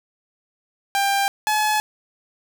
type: tone pair in turn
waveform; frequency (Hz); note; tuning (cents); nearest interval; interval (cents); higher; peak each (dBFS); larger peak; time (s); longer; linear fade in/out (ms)
sawtooth; 794 / 853.2; G5 / G#5; +22 / +46; minor second; 124; second; -14; neither; 0.95-1.28 / 1.47-1.8; neither; 0
effects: none